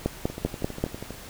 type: two click trains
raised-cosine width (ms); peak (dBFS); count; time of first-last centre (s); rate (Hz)
2; -10 / -21; 5 / 11; 0.06-0.84 / 0.3-1.106; 5.13 / 12.4
effects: pink hiss -43 dBFS RMS until 1.29 s